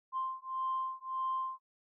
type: beating tone pair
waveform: sine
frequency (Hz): 1046.5 / 1048.2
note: C6 / C6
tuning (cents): 0 / +3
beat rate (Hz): 1.7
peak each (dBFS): -36 / -36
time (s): 0.12-1.6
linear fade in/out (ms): 50
effects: tanh soft clip ceiling -26 dBFS